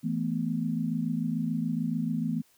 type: chord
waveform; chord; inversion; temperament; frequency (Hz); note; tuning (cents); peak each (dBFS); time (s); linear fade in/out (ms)
sine; E suspended fourth; none; equal; 164.81 / 220 / 246.9; E3 / A3 / B3; 0 / 0 / 0; -31; 0.03-2.42; 20
effects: white hiss -64 dBFS RMS until 2.57 s